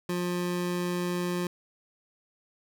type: tone pair together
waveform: square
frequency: 177.2 / 354.4 Hz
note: F3 / F4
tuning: +25 / +25 cents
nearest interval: octave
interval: 1200 cents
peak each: -31 / -32 dBFS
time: 0.09-1.47 s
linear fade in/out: 2 ms
effects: none